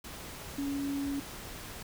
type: tone in noise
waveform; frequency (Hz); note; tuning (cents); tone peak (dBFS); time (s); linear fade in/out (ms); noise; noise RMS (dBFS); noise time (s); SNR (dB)
sine; 280.1; C#4; +18; -31; 0.58-1.2; 5; pink; -44; 0.04-1.83; +10
effects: none